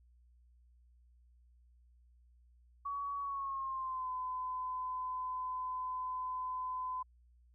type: tone with pitch glide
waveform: sine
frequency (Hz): 1127 to 1015.7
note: C#6 to B5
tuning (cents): +28 to +48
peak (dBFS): -36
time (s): 2.85-7.03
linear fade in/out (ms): 10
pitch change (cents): -180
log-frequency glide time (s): 3.21-4.1
effects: added 60 Hz sine -62 dBFS peak until 7.54 s